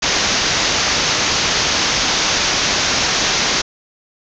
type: low-pass noise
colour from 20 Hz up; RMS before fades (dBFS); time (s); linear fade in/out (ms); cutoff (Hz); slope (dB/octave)
white; -17; 0.02-3.62; 10; 6600; 96
effects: none